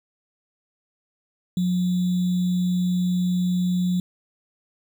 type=tone with sample-and-hold; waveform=sine; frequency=180 Hz; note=F#3; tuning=47 cents flat; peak=-19 dBFS; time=1.57-4 s; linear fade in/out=2 ms; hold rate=3675 Hz; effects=none